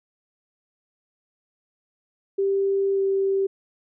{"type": "tone with pitch glide", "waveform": "sine", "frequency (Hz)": [392.7, 389.5], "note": ["G4", "G4"], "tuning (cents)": [3, -11], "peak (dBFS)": -19, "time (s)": [2.38, 3.47], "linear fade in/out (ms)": 10, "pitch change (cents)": -14, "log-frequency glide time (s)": [2.94, 3], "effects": []}